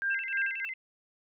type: tone with tremolo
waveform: sine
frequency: 1594 Hz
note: G6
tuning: 28 cents sharp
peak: -26 dBFS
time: 0.02-0.65 s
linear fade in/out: 0 ms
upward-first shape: sine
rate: 3.2 Hz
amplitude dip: 85%
type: tone with vibrato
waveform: sine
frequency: 2346 Hz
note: D7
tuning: 2 cents flat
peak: -34 dBFS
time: 0.1-0.74 s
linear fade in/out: 10 ms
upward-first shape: square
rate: 11 Hz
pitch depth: 220 cents each way
effects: none